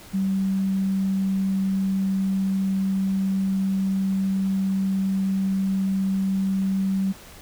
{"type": "tone", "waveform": "sine", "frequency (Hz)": 192.6, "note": "G3", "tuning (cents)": -30, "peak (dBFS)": -20, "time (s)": [0.13, 7.13], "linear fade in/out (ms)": 20, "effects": ["pink hiss -45 dBFS RMS until 7.41 s"]}